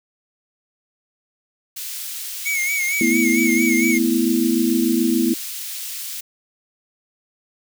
white high-pass noise, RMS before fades -30 dBFS, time 1.76-6.21 s, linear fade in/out 10 ms, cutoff 2700 Hz, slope 12 dB/octave
square tone with vibrato, 2198 Hz, C#7, 15 cents flat, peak -20 dBFS, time 2.45-3.99 s, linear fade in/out 20 ms, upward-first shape sine, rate 4.4 Hz, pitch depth 67 cents each way
sine chord, A suspended second, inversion none, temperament equal, 220 / 246.9 / 329.6 Hz, A3 / B3 / E4, 0 / 0 / 0 cents, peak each -22 / -19 / -19 dBFS, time 3.01-5.34 s, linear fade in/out 2 ms
effects none

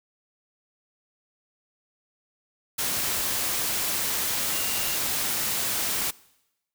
sine tone in noise, 2800 Hz, F7, 4 cents sharp, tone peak -37 dBFS, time 4.52-4.96 s, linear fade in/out 10 ms, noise white, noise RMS -27 dBFS, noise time 2.78-6.11 s, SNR -13 dB, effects noise-tail reverb RT60 0.9 s tail -22 dB re dry

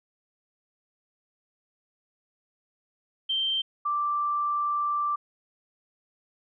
sine tone pair in turn, 3136 / 1174.7 Hz, G7 / D6, 0 / 0 cents, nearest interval octave + perfect fourth, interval 1700 cents, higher first, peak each -24 dBFS, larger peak neither, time 3.29-3.62 / 3.85-5.16 s, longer second, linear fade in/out 10 ms, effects none

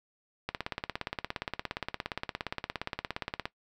click train, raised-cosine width 0.3 ms, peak -16 dBFS, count 52, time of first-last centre 0.49-3.455 s, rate 17.2 Hz, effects noise-tail reverb RT60 0.1 s tail -17 dB re dry

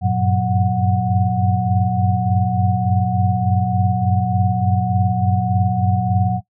sine tone cluster, 95.6 / 99 / 117.2 / 183 / 734 Hz, G2 / G2 / A#2 / F#3 / F#5, -43 / +18 / +10 / -19 / -14 cents, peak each -21 dBFS, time 0.01-6.41 s, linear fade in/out 50 ms, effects noise-tail reverb RT60 0.1 s tail -18 dB re dry

